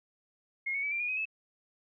sine tone with pitch steps, 2150 / 2219 / 2291 / 2365 / 2441 / 2520 / 2601 Hz, C7 / C#7 / D7 / D7 / D#7 / D#7 / E7, +47 / +1 / -44 / +12 / -34 / +21 / -24 cents, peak -30 dBFS, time 0.66-1.255 s, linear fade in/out 10 ms, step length 85 ms, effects none

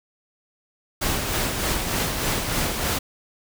pink noise with tremolo, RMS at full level -23 dBFS, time 1.01-2.99 s, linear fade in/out 10 ms, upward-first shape sine, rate 3.3 Hz, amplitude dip 40%, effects none

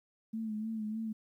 sine tone with vibrato, 218.5 Hz, A3, 12 cents flat, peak -34 dBFS, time 0.33-1.13 s, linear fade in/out 10 ms, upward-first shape sine, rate 3.3 Hz, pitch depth 47 cents each way, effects 12-bit

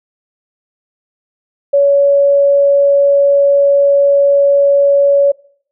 sine tone, 563 Hz, C#5, 27 cents sharp, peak -6 dBFS, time 1.73-5.32 s, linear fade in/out 10 ms, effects noise-tail reverb RT60 0.6 s tail -23 dB re dry

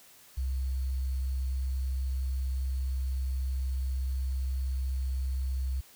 sine tone with sample-and-hold, 65.41 Hz, C2, in tune, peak -28 dBFS, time 0.37-5.81 s, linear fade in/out 10 ms, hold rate 4410 Hz, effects white hiss -56 dBFS RMS until 5.95 s

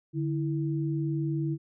sine tone pair together, 146.83 / 327.2 Hz, D3 / E4, 0 / -13 cents, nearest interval octave + major second, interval 1387 cents, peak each -28 / -31 dBFS, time 0.13-1.58 s, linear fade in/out 50 ms, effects none

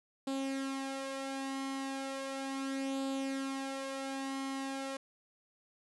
sawtooth tone with flanger, 270.2 Hz, C#4, 44 cents flat, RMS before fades -38 dBFS, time 0.27-4.97 s, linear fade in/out 5 ms, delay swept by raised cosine 0.25 to 2.75 ms, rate 0.36 Hz, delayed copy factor +0.55, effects resampled to 24000 Hz + 11-bit

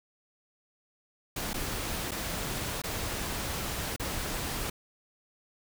pink noise with dropouts, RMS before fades -34 dBFS, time 1.36-4.7 s, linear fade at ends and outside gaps 5 ms, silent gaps 1.533-1.541 / 2.11-2.116 / 2.819-2.837 / 3.963-3.996 s, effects none

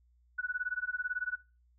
sine tone with tremolo, 1480 Hz, F#6, in tune, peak -29 dBFS, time 0.38-1.36 s, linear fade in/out 10 ms, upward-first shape sine, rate 18 Hz, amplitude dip 100%, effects noise-tail reverb RT60 0.3 s tail -19 dB re dry + added 60 Hz sine -64 dBFS peak until 1.78 s

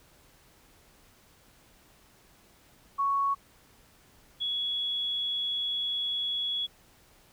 sine tone pair in turn, 1111 / 3365 Hz, C#6 / G#7, +4 / +22 cents, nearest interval octave + perfect fifth, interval 1918 cents, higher second, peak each -24 / -28 dBFS, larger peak first, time 2.98-3.35 / 4.4-6.67 s, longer second, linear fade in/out 20 ms, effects pink hiss -60 dBFS RMS until 7.32 s

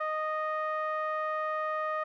sawtooth tone with low-pass filter, 620 Hz, D#5, 6 cents flat, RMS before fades -32 dBFS, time 0-2.04 s, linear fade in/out 10 ms, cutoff 1500 Hz, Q 9.4, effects none

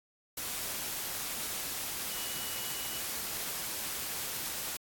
sine tone in noise, 2936 Hz, F#7, 14 cents flat, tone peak -46 dBFS, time 2.1-3 s, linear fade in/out 5 ms, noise white, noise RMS -37 dBFS, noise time 0.37-4.77 s, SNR -12 dB, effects AAC 64 kbps

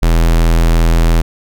square tone, 41.45 Hz, E1, 10 cents sharp, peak -8 dBFS, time 0.02-1.22 s, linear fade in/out 10 ms, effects none

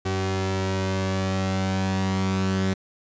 sawtooth tone pair together, 95.4 / 190.65 Hz, G2 / G3, -47 / -48 cents, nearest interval octave, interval 1199 cents, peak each -21 dBFS, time 0.05-2.74 s, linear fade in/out 10 ms, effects resampled to 16000 Hz

